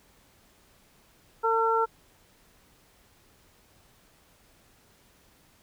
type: harmonic tone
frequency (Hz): 452.1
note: A4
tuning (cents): +47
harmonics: 1 / 2 / 3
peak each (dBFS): -26 / -26 / -26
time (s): 1.43-1.86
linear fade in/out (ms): 20
effects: pink hiss -61 dBFS RMS until 5.62 s